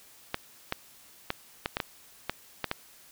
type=clicks; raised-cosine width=0.3 ms; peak=-12 dBFS; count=9; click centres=0.344 / 0.724 / 1.304 / 1.659 / 1.769 / 1.802 / 2.296 / 2.643 / 2.714 s; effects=white hiss -55 dBFS RMS until 3.11 s